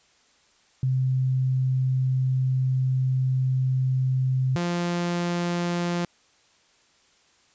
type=tone pair in turn; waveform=sine / sawtooth; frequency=130 / 173.9 Hz; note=C3 / F3; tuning=-11 / -7 cents; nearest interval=perfect fourth; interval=504 cents; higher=second; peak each=-20 dBFS; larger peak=neither; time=0.83-4.56 / 4.56-6.05 s; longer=first; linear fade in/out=2 ms; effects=white hiss -61 dBFS RMS until 7.54 s + resampled to 16000 Hz